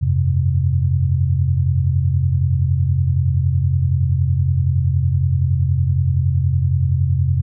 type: chord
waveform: sine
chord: F suspended second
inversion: none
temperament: equal with one note detuned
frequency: 87.31 / 98 / 131.27 Hz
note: F2 / G2 / C3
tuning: 0 / 0 / +6 cents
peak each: -17 / -22 / -17 dBFS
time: 0.01-7.42 s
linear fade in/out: 20 ms
effects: none